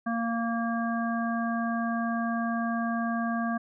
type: harmonic tone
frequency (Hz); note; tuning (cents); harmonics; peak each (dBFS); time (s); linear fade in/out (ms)
231.1; A#3; -15; 1 / 3 / 5 / 7; -28 / -33 / -35 / -36; 0.06-3.58; 10
effects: none